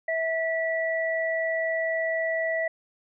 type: tone pair together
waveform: sine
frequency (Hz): 652.1 / 1954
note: E5 / B6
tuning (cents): -19 / -19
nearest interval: octave + perfect fifth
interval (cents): 1900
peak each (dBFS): -26 / -28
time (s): 0.08-2.68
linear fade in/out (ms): 5
effects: none